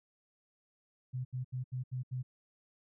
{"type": "tone bursts", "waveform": "sine", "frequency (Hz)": 127.2, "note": "C3", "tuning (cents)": -48, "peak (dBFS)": -34, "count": 6, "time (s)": [1.13, 2.23], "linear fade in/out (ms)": 20, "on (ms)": 120, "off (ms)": 76, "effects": []}